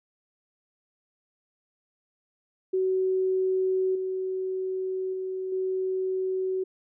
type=tone with level steps; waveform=sine; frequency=375.7 Hz; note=F#4; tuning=26 cents sharp; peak=-22 / -27 / -29 / -25 dBFS; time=2.73-6.64 s; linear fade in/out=10 ms; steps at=3.95 / 5.13 / 5.52 s; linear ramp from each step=5 ms; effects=none